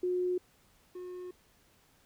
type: tone pair in turn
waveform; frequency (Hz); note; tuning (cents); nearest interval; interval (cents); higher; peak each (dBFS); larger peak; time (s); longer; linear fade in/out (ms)
sine / triangle; 361.5 / 361.5; F#4 / F#4; -40 / -40; unison; 0; neither; -28 / -38; first; 0.03-0.38 / 0.95-1.31; second; 5
effects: pink hiss -66 dBFS RMS until 2.05 s